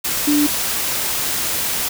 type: tone in noise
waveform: sine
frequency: 293.7 Hz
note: D4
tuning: in tune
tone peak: -13 dBFS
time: 0.27-0.47 s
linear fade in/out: 10 ms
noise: white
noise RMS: -21 dBFS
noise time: 0.04-1.89 s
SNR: +5 dB
effects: none